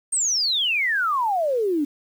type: exponential sweep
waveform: sine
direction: down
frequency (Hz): 8770 to 277.2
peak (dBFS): -19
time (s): 0.12-1.85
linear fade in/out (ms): 10
effects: 8-bit